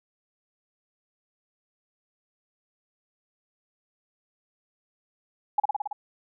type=tone with echo; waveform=sine; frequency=830.6 Hz; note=G#5; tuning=in tune; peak=-17 dBFS; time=5.58-5.6 s; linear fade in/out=5 ms; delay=55 ms; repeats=6; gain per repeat=-2 dB; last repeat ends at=5.93 s; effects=none